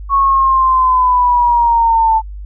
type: linear sweep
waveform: sine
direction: down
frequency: 1108.7 to 880 Hz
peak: -8 dBFS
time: 0.09-2.22 s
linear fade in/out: 50 ms
effects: added 50 Hz sine -25 dBFS peak until 2.45 s